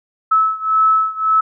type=beating tone pair; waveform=sine; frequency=1300 / 1301.8 Hz; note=E6 / E6; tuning=-24 / -22 cents; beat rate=1.8 Hz; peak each=-14 / -16 dBFS; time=0.31-1.41 s; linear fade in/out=10 ms; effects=none